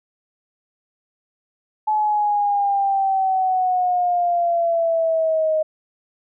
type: exponential sweep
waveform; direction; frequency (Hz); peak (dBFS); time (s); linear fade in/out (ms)
sine; down; 860 to 622.3; -16; 1.87-5.63; 10
effects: none